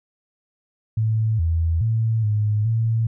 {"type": "tone with pitch steps", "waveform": "sine", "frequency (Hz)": [110.3, 82.5, 112.3, 105.8, 113.2], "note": ["A2", "E2", "A2", "G#2", "A2"], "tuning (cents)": [5, 2, 36, 33, 50], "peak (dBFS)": -17, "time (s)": [0.97, 3.07], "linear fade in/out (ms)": 5, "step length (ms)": 420, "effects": []}